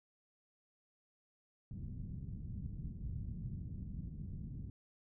white low-pass noise, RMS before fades -44 dBFS, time 1.71-4.7 s, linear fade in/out 2 ms, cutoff 170 Hz, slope 24 dB/octave, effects none

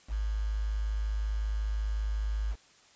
sine tone with quantisation, 52.7 Hz, G#1, 26 cents sharp, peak -28 dBFS, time 0.08-2.56 s, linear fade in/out 50 ms, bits 8, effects white hiss -60 dBFS RMS until 2.95 s + resampled to 16000 Hz

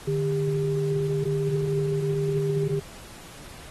sine tone pair together, 150 / 400.5 Hz, D3 / G4, +37 / +37 cents, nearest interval octave + perfect fourth, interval 1700 cents, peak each -25 dBFS, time 0.07-2.8 s, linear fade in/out 10 ms, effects pink hiss -45 dBFS RMS until 3.7 s + AAC 32 kbps

